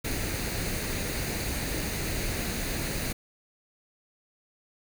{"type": "noise with comb filter", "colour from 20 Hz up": "pink", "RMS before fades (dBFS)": -31, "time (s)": [0.04, 3.13], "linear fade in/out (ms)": 10, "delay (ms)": 0.46, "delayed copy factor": 0.5, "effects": []}